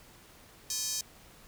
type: tone with high-pass filter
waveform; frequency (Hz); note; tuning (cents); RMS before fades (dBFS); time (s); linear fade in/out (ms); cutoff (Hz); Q
square; 350; F4; +4; -34; 0.7-1.01; 2; 5700; 2.8
effects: pink hiss -56 dBFS RMS until 1.47 s